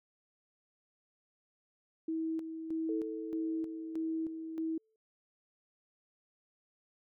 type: tone with tremolo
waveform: sine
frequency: 322.5 Hz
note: E4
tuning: 38 cents flat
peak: -32 dBFS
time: 2.08-4.78 s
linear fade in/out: 5 ms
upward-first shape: square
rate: 1.6 Hz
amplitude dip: 55%
type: tone with exponential decay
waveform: sine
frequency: 440 Hz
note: A4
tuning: in tune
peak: -35 dBFS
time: 2.89-4.96 s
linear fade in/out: 2 ms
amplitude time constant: 450 ms
effects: none